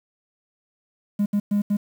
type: tone bursts at uneven times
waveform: triangle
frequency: 204.6 Hz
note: G#3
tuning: 26 cents flat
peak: -15 dBFS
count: 4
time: 1.19-1.26 / 1.33-1.4 / 1.51-1.62 / 1.7-1.77 s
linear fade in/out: 10 ms
effects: tanh soft clip ceiling -13 dBFS + 8-bit